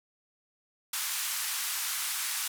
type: band-pass noise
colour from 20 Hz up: white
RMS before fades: -33 dBFS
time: 0.93-2.48 s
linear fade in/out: 5 ms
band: 990 to 14000 Hz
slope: 24 dB/octave
effects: none